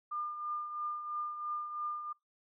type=tone with tremolo; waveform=sine; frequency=1204 Hz; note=D6; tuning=43 cents sharp; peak=-33 dBFS; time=0.11-2.13 s; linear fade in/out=10 ms; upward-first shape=triangle; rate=3 Hz; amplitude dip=60%; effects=noise-tail reverb RT60 0.2 s tail -25 dB re dry